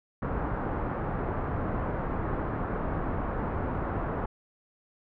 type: low-pass noise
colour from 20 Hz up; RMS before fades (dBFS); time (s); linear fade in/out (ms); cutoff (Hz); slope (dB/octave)
pink; -31; 0.22-4.26; 5; 1400; 24
effects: none